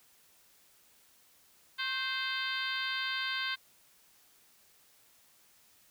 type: harmonic tone with a mistuned harmonic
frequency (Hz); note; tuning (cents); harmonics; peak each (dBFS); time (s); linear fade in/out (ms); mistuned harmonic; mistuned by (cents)
520; C5; -11; 2 / 3 / 4 / 5 / 6 / 7 / 8 / 9; -42 / -36 / -40 / -43 / -40 / -40 / -44 / -45; 1.78-3.56; 20; 2; +55
effects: white hiss -64 dBFS RMS until 5.9 s